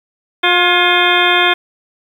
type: harmonic tone with a mistuned harmonic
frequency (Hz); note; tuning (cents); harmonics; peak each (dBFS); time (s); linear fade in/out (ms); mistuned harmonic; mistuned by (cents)
355.2; F4; +29; 1 / 2 / 3 / 4 / 5 / 6 / 7 / 9 / 10; -18 / -18 / -18 / -18 / -18 / -18 / -18 / -18 / -18; 0.43-1.54; 10; 5; -59
effects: 7-bit